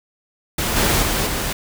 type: noise with level steps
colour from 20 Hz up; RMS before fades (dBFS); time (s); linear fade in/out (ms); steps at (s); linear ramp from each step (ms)
pink; -21 / -17 / -20 / -23; 0.58-1.53; 5; 0.76 / 1.02 / 1.26; 10
effects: none